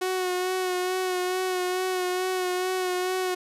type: tone with vibrato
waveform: sawtooth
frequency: 367.4 Hz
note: F#4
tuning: 12 cents flat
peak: -21 dBFS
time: 0.01-3.35 s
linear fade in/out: 10 ms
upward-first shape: sine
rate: 2.3 Hz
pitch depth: 26 cents each way
effects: resampled to 32000 Hz